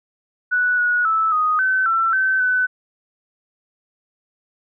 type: tone with pitch steps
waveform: sine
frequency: 1478 / 1458 / 1311 / 1246 / 1526 / 1342 / 1536 / 1504 Hz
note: F#6 / F#6 / E6 / D#6 / G6 / E6 / G6 / F#6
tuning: -2 / -26 / -10 / +2 / -47 / +31 / -36 / +28 cents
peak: -15 dBFS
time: 0.51-2.67 s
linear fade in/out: 20 ms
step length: 270 ms
effects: none